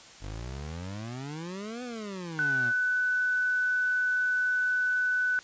25% pulse exponential two-way sweep, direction up then down, 47.26 to 253.1 to 113.8 Hz, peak -32 dBFS, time 0.2-2.73 s, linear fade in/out 50 ms, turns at 1.83 s
sine tone, 1496 Hz, F#6, 19 cents sharp, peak -24 dBFS, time 2.39-5.39 s, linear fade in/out 0 ms
effects white hiss -50 dBFS RMS until 5.43 s + resampled to 16000 Hz

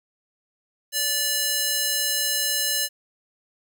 square tone with high-pass filter, 582 Hz, D5, 16 cents flat, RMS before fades -24 dBFS, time 0.92-2.89 s, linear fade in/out 50 ms, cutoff 3500 Hz, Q 0.57, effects none

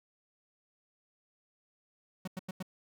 45% pulse tone bursts, 185.9 Hz, F#3, 8 cents sharp, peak -36 dBFS, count 4, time 2.25-2.627 s, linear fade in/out 5 ms, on 26 ms, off 91 ms, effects none

